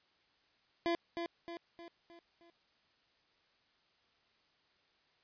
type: tone with echo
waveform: 25% pulse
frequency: 339.8 Hz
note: F4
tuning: 47 cents flat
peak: -27 dBFS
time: 0.86-0.95 s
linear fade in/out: 0 ms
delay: 310 ms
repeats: 5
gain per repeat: -6 dB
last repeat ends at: 2.5 s
effects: white hiss -72 dBFS RMS until 5.23 s + resampled to 11025 Hz